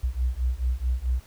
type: beating tone pair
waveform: sine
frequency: 60.1 / 64.7 Hz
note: B1 / C2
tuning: -46 / -19 cents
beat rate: 4.6 Hz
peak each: -26 dBFS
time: 0.03-1.2 s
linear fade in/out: 10 ms
effects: pink hiss -54 dBFS RMS until 1.26 s